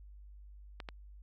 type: clicks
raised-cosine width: 0.3 ms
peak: -26 dBFS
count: 2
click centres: 0.802 / 0.888 s
effects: added 50 Hz sine -50 dBFS peak until 1.22 s